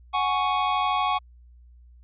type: chord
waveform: square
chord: F# suspended second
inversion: none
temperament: just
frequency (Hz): 740 / 832.5 / 1110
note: F#5 / G#5 / C#6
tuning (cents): 0 / +4 / +2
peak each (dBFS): -28 / -28 / -25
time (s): 0.13-1.19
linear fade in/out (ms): 20
effects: added 60 Hz sine -48 dBFS peak until 2.03 s + resampled to 8000 Hz